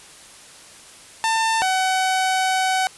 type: tone pair in turn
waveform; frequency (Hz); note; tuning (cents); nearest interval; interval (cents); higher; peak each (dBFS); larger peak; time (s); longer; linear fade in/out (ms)
sawtooth; 896 / 753.4; A5 / F#5; +31 / +31; minor third; 300; first; -14; neither; 1.24-1.62 / 1.62-2.87; second; 0
effects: white hiss -44 dBFS RMS until 2.97 s + resampled to 24000 Hz